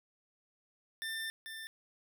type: tone pair in turn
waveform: 25% pulse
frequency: 1791 / 1784.2 Hz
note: A6 / A6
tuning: +30 / +24 cents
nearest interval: unison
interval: 6 cents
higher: first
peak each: -33 / -39 dBFS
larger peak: first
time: 1.02-1.3 / 1.46-1.67 s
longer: first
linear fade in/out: 0 ms
effects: none